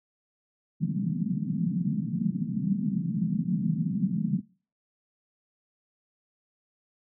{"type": "band-pass noise", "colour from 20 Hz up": "white", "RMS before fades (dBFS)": -28, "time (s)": [0.8, 4.41], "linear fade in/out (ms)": 20, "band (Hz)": [150, 220], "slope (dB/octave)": 48, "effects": ["noise-tail reverb RT60 0.4 s tail -23 dB re dry"]}